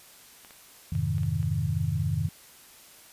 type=clicks; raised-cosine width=0.3 ms; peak=-32 dBFS; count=6; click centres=0.448 / 0.508 / 0.952 / 1.182 / 1.233 / 1.429 s
type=chord; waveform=sine; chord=F minor seventh; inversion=none; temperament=equal; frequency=87.31 / 103.83 / 130.81 / 155.56 Hz; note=F2 / Ab2 / C3 / Eb3; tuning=0 / 0 / 0 / 0 cents; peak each=-31 / -30 / -31 / -29 dBFS; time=0.92-2.29 s; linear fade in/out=5 ms
effects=white hiss -52 dBFS RMS until 3.12 s + resampled to 32000 Hz